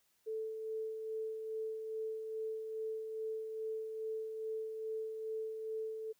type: tone with tremolo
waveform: sine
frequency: 440 Hz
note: A4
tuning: in tune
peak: -36 dBFS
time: 0.26-6.13 s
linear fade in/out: 20 ms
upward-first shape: sine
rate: 2.4 Hz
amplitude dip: 40%
effects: white hiss -75 dBFS RMS until 6.19 s